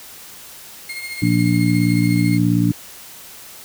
35% pulse tone with tremolo, 2138 Hz, C7, 37 cents sharp, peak -24 dBFS, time 0.89-2.38 s, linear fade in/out 5 ms, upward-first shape sine, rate 14 Hz, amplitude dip 50%
harmonic tone, 58.5 Hz, A#1, 7 cents sharp, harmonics 2 / 3 / 4 / 5, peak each -18 / -18 / -23 / -18 dBFS, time 1.22-2.72 s, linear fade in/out 5 ms
effects white hiss -39 dBFS RMS until 3.64 s

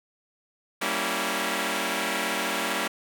5% pulse chord, G diminished seventh, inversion none, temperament equal with one note detuned, 194.19 / 233.1 / 277.2 / 329.6 Hz, G3 / Bb3 / Db4 / Fb4, -16 / 0 / 0 / 0 cents, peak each -20 dBFS, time 0.81-2.88 s, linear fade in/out 10 ms, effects none

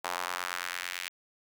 sawtooth tone with high-pass filter sweep, 89 Hz, F2, 33 cents sharp, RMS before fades -36 dBFS, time 0.04-1.09 s, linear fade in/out 10 ms, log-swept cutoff 870 to 2300 Hz, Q 1.6, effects none

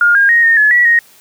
sine tone with pitch steps, 1418 / 1618 / 1871 / 1837 / 1709 / 1938 / 1870 Hz, F6 / G#6 / A#6 / A#6 / G#6 / B6 / A#6, +26 / -46 / +6 / -26 / +49 / -33 / +5 cents, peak -6 dBFS, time 0.01-0.99 s, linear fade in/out 2 ms, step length 140 ms, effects white hiss -45 dBFS RMS until 1.2 s + high-pass 100 Hz 12 dB/octave

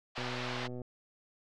pink band-pass noise, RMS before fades -40 dBFS, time 0.15-0.68 s, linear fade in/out 20 ms, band 650 to 4500 Hz, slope 24 dB/octave
click train, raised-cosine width 2 ms, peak -30 dBFS, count 80, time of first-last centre 0.18-0.817 s, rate 124 Hz
effects none

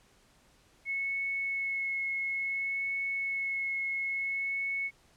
sine tone with vibrato, 2191 Hz, C#7, 21 cents flat, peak -30 dBFS, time 0.85-4.91 s, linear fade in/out 50 ms, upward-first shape sine, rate 0.58 Hz, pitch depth 12 cents each way, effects pink hiss -64 dBFS RMS until 5.16 s + low-pass 10000 Hz 12 dB/octave

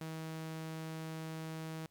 sawtooth tone, 159.9 Hz, D#3, 48 cents sharp, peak -37 dBFS, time 0.01-1.86 s, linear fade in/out 2 ms, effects pink hiss -75 dBFS RMS until 1.9 s

